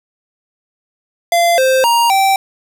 square tone with pitch steps, 687 / 523 / 938 / 777 Hz, F5 / C5 / A#5 / G5, -29 / -1 / +11 / -16 cents, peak -10 dBFS, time 1.32-2.36 s, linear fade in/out 2 ms, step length 260 ms, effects 8-bit

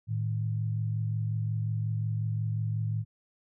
sine tone pair together, 110 / 155.56 Hz, A2 / D#3, 0 / 0 cents, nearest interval tritone, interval 600 cents, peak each -28 / -35 dBFS, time 0.07-3.05 s, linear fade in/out 50 ms, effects none

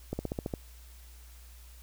slowing click train, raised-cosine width 2 ms, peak -19 dBFS, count 7, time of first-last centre 0.13-0.538 s, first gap 60 ms, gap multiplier 1.05, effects added 60 Hz sine -49 dBFS peak until 1.82 s + white hiss -58 dBFS RMS until 1.82 s

